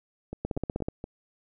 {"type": "two click trains", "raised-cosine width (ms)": 2, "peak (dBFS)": [-16, -22], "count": [8, 4], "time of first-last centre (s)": [[0.45, 0.885], [0.33, 1.041]], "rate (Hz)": [16.1, 4.22], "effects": []}